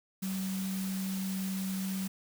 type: tone in noise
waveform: sine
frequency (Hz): 190.8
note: G3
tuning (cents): -47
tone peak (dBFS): -32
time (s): 0.22-2.08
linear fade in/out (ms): 10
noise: white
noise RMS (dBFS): -43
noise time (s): 0.22-2.08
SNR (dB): +8
effects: none